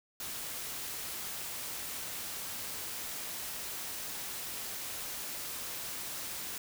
white noise, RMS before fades -40 dBFS, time 0.2-6.58 s, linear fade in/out 2 ms, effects none

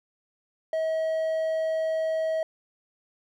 triangle tone with hard clipping, 640 Hz, D#5, 49 cents sharp, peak -25 dBFS, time 0.73-2.43 s, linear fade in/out 2 ms, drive 6 dB, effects none

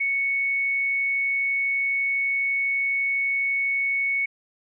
sine tone, 2217 Hz, C#7, in tune, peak -21 dBFS, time 0-4.26 s, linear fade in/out 10 ms, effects none

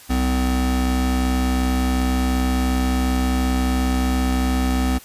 square tone pair together, 64.1 / 255.1 Hz, C2 / C4, -35 / -44 cents, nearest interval 2 octaves, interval 2391 cents, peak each -20 / -22 dBFS, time 0.09-4.99 s, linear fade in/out 20 ms, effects white hiss -44 dBFS RMS until 5.04 s + resampled to 32000 Hz

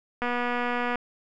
click train, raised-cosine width 0.5 ms, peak -14 dBFS, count 180, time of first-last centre 0.22-0.957 s, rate 243 Hz, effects none

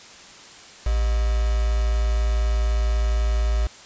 sine tone with quantisation, 56 Hz, A1, 31 cents sharp, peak -18 dBFS, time 0.86-3.67 s, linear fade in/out 5 ms, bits 5, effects white hiss -44 dBFS RMS until 3.85 s + resampled to 16000 Hz

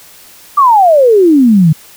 sine exponential sweep, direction down, 1196 to 149.1 Hz, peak -3 dBFS, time 0.57-1.73 s, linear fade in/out 10 ms, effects white hiss -38 dBFS RMS until 1.96 s

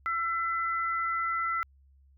sine tone pair together, 1342.5 / 2015 Hz, E6 / B6, +31 / +34 cents, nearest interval perfect fifth, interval 703 cents, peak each -28 / -34 dBFS, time 0.06-1.63 s, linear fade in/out 0 ms, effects added 68 Hz sine -57 dBFS peak until 2.17 s

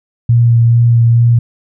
sine tone with vibrato, 117.5 Hz, A#2, 14 cents sharp, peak -5 dBFS, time 0.29-1.39 s, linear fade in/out 5 ms, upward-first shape sine, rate 2.3 Hz, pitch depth 15 cents each way, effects none

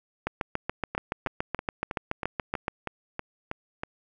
two click trains, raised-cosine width 0.5 ms, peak -16 / -12 dBFS, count 10 / 18, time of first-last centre 0.95-3.835 / 0.27-2.681 s, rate 3.12 / 7.05 Hz, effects none

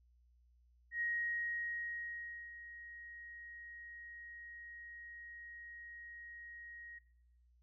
sine tone with ADSR envelope, 1884 Hz, A#6, 18 cents sharp, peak -34 dBFS, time 0.91-6.99 s, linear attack 98 ms, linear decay 1500 ms, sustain -15 dB, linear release 11 ms, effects noise-tail reverb RT60 0.8 s tail -22 dB re dry + added 60 Hz sine -66 dBFS peak until 7.62 s

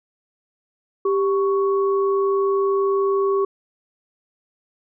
sine tone pair together, 393.4 / 1112.7 Hz, G4 / C#6, +6 / +6 cents, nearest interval octave + tritone, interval 1800 cents, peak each -17 / -25 dBFS, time 1.05-3.45 s, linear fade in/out 5 ms, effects none

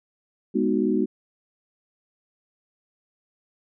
sine chord, G# minor seventh, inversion none, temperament equal with one note detuned, 207.7 / 246.9 / 311.1 / 371.3 Hz, G#3 / B3 / D#4 / F#4, 0 / 0 / 0 / +6 cents, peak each -25 dBFS, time 0.54-1.06 s, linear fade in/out 20 ms, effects none

